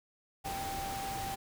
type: tone in noise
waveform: sine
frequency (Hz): 784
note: G5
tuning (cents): 0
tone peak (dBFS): -37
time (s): 0.44-1.36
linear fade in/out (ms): 20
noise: pink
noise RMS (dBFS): -41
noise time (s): 0.44-1.36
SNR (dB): +1
effects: none